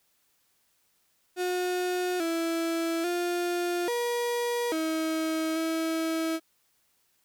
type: tone with pitch steps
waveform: 35% pulse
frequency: 361.3 / 331.1 / 350.9 / 478.8 / 319.1 / 324 Hz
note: F#4 / E4 / F4 / A#4 / D#4 / E4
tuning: -41 / +8 / +8 / +46 / +44 / -30 cents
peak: -25 dBFS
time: 1.36-6.4 s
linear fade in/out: 50 ms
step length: 840 ms
effects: white hiss -70 dBFS RMS until 7.24 s